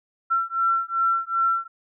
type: beating tone pair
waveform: sine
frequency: 1351 / 1353.6 Hz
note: E6 / E6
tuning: +42 / +45 cents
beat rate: 2.6 Hz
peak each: -23 dBFS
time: 0.3-1.68 s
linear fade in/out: 20 ms
effects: none